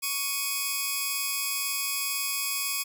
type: tone pair together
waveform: 5% pulse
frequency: 1114 / 2501 Hz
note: C#6 / D#7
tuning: +8 / +8 cents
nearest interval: octave + major second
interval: 1400 cents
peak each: -20 dBFS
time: 0.02-2.84 s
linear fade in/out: 20 ms
effects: none